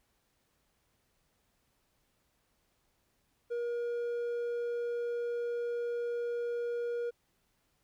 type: tone with hard clipping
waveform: sine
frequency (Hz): 475.7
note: A#4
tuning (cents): +35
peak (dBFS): -33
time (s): 3.5-7.11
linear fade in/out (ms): 20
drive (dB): 3
effects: pink hiss -75 dBFS RMS until 7.83 s